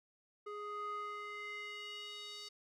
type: tone with band-pass filter sweep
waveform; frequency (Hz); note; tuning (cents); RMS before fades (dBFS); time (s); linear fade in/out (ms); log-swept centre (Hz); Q
square; 415.3; G#4; 0; -45; 0.46-2.49; 10; 870 to 4500; 3.2
effects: none